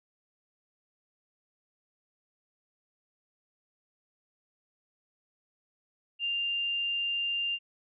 sine tone, 2794 Hz, F7, in tune, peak -28 dBFS, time 6.19-7.59 s, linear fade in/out 50 ms, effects none

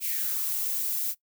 violet noise with high-pass filter sweep, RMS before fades -29 dBFS, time 0-1.15 s, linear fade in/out 50 ms, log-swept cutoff 2500 to 230 Hz, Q 3.8, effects noise-tail reverb RT60 0.1 s tail -19 dB re dry

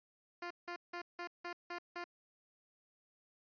10% pulse tone bursts, 349.2 Hz, F4, in tune, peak -33 dBFS, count 7, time 0.42-2.042 s, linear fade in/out 5 ms, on 86 ms, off 170 ms, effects resampled to 11025 Hz

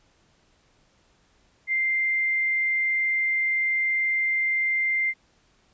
sine tone, 2093 Hz, C7, in tune, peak -21 dBFS, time 1.67-5.14 s, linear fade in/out 50 ms, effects pink hiss -63 dBFS RMS until 5.73 s + resampled to 16000 Hz

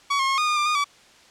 sawtooth tone with pitch steps, 1127 / 1076 / 1083 / 1228 / 1218 / 1191 / 1224 / 1147 Hz, C#6 / C6 / C#6 / D#6 / D#6 / D6 / D#6 / D6, +28 / +48 / -41 / -23 / -37 / +24 / -29 / -41 cents, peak -16 dBFS, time 0.1-0.844 s, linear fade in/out 10 ms, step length 93 ms, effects white hiss -52 dBFS RMS until 1.3 s + low-pass 6000 Hz 12 dB/octave

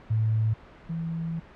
sine tone pair in turn, 110 / 164.81 Hz, A2 / E3, 0 / 0 cents, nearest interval perfect fifth, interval 700 cents, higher second, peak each -21 / -28 dBFS, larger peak first, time 0.1-0.54 / 0.89-1.4 s, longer second, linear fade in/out 10 ms, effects pink hiss -49 dBFS RMS until 1.55 s + low-pass 2000 Hz 12 dB/octave

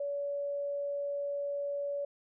sine tone, 569 Hz, C#5, 45 cents sharp, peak -32 dBFS, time 0-2.05 s, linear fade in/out 5 ms, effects none

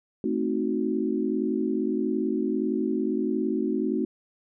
sine chord, A diminished seventh, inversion none, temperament equal with one note detuned, 220 / 261.6 / 312.4 / 370 Hz, A3 / C4 / Eb4 / Gb4, 0 / 0 / +7 / 0 cents, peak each -29 dBFS, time 0.24-4.05 s, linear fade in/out 2 ms, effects none

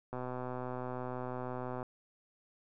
click train, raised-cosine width 1 ms, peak -26 dBFS, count 215, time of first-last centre 0.13-1.828 s, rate 126 Hz, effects none

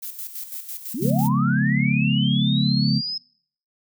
violet noise with tremolo, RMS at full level -32 dBFS, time 0.02-1.29 s, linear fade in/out 10 ms, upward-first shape square, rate 6 Hz, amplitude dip 60%
sine linear sweep, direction up, 195.6 to 5170 Hz, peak -25 dBFS, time 0.94-3.18 s, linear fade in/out 5 ms
sine chord, C# dominant seventh, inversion none, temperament equal with one note detuned, 138.59 / 174.61 / 211.9 / 246.9 Hz, C#3 / E#3 / G#3 / B3, 0 / 0 / +35 / 0 cents, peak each -21 / -24 / -22 / -25 dBFS, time 1-3.02 s, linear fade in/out 50 ms
effects noise-tail reverb RT60 0.6 s tail -25 dB re dry

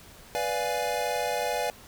square chord, B diminished seventh, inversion none, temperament equal, 493.9 / 587.3 / 698.5 / 830.6 Hz, B4 / D5 / F5 / Ab5, 0 / 0 / 0 / 0 cents, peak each -33 dBFS, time 0.35-1.7 s, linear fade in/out 0 ms, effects pink hiss -50 dBFS RMS until 1.87 s

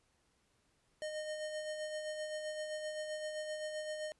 square tone with tremolo, 614 Hz, D#5, 23 cents flat, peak -38 dBFS, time 1.02-4.12 s, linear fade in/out 0 ms, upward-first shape sine, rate 7.7 Hz, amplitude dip 40%, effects pink hiss -75 dBFS RMS until 4.19 s + resampled to 24000 Hz

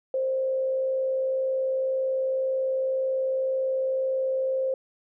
sine tone with frequency modulation, 526 Hz, C5, 9 cents sharp, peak -23 dBFS, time 0.14-4.74 s, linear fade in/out 2 ms, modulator 61.9 Hz, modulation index 0.24, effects none

